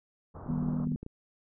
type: low-pass noise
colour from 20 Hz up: pink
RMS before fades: -44 dBFS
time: 0.34-0.86 s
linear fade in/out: 20 ms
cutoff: 1300 Hz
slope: 48 dB/octave
type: clicks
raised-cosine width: 3 ms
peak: -28 dBFS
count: 12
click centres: 0.463 / 0.509 / 0.578 / 0.626 / 0.687 / 0.733 / 0.801 / 0.872 / 0.92 / 0.959 / 1.03 / 1.064 s
type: chord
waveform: sine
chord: Eb augmented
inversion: none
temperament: just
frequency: 155.56 / 194.45 / 243.1 Hz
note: Eb3 / G3 / B3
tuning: 0 / -14 / -27 cents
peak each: -32 / -36 / -32 dBFS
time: 0.48-0.96 s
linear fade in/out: 10 ms
effects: none